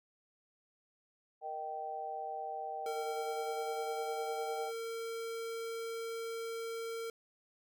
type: harmonic tone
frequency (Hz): 155.56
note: D#3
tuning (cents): 0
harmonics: 3 / 4 / 5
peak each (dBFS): -47 / -45 / -39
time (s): 1.41-4.72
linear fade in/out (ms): 50
type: tone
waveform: square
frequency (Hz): 456.8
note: A#4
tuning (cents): -35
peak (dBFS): -39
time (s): 2.86-7.1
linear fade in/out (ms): 2
effects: none